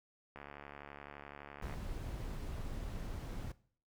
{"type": "click train", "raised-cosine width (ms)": 0.5, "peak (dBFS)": -33, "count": 100, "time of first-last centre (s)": [0.36, 1.739], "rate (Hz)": 71.8}
{"type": "noise", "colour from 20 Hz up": "brown", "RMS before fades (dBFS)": -42, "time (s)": [1.62, 3.52], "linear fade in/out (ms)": 5}
{"effects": ["noise-tail reverb RT60 0.5 s tail -19 dB re dry"]}